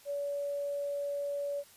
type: tone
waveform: sine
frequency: 570 Hz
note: C#5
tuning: 48 cents sharp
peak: -32 dBFS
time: 0.05-1.64 s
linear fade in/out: 50 ms
effects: white hiss -58 dBFS RMS until 1.76 s + resampled to 32000 Hz